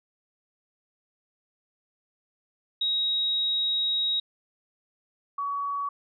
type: tone pair in turn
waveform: sine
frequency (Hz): 3800 / 1129.7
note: A#7 / C#6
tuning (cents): +33 / +32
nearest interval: octave + major sixth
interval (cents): 2101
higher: first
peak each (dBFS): -23 / -27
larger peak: first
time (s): 2.81-4.2 / 5.38-5.89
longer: first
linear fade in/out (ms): 5
effects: none